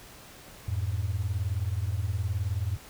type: beating tone pair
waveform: sine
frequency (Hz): 87.31 / 106.31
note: F2 / G#2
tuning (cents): 0 / +41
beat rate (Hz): 19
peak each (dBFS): -29 / -29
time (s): 0.68-2.77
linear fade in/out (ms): 5
effects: tanh soft clip ceiling -19 dBFS + pink hiss -49 dBFS RMS until 2.89 s